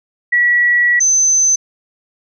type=tone pair in turn; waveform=sine; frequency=1935 / 6143 Hz; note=B6 / G8; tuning=-36 / -36 cents; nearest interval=octave + minor sixth; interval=2000 cents; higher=second; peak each=-9 dBFS; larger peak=neither; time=0.32-1 / 1-1.56 s; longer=first; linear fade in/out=10 ms; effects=none